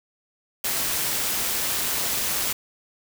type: noise with amplitude modulation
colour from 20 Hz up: white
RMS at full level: -24 dBFS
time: 0.64-2.53 s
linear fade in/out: 5 ms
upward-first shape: sine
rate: 188 Hz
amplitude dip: 30%
effects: none